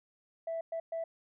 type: tone bursts at uneven times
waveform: sine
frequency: 659.3 Hz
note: E5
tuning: in tune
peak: -32 dBFS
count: 3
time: 0.47-0.61 / 0.72-0.8 / 0.92-1.04 s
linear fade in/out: 5 ms
effects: tanh soft clip ceiling -30 dBFS